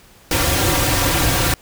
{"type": "noise with comb filter", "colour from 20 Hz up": "pink", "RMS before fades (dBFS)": -17, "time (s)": [0.31, 1.54], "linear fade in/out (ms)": 2, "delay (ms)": 4.7, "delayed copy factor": -0.85, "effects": ["pink hiss -48 dBFS RMS until 1.61 s"]}